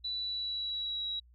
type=tone with pitch glide; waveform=sine; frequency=3961 to 3871 Hz; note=B7 to B7; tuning=+4 to -35 cents; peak=-33 dBFS; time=0.04-1.2 s; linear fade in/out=10 ms; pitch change=-39 cents; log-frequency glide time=0.17-1.07 s; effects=added 60 Hz sine -57 dBFS peak until 1.34 s